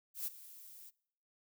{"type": "noise with ADSR envelope", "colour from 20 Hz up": "violet", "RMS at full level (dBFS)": -37, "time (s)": [0.14, 0.91], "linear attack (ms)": 130, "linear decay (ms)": 17, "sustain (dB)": -17, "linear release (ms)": 27, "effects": ["noise-tail reverb RT60 0.7 s tail -24 dB re dry"]}